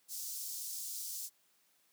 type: high-pass noise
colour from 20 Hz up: pink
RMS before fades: -42 dBFS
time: 0.08-1.3 s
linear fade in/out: 50 ms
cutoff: 5400 Hz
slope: 24 dB/octave
effects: white hiss -72 dBFS RMS until 1.92 s + high-pass 150 Hz 12 dB/octave